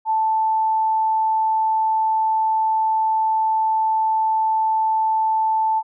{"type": "tone", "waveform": "sine", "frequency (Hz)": 880, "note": "A5", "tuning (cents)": 0, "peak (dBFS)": -16, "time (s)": [0.05, 5.83], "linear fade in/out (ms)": 50, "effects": []}